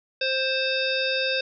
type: harmonic tone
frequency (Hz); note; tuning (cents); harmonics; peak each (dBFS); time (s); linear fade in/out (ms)
526; C5; +9; 1 / 3 / 5 / 7 / 9 / 10; -27 / -30 / -28 / -29 / -33 / -35; 0.21-1.41; 5
effects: none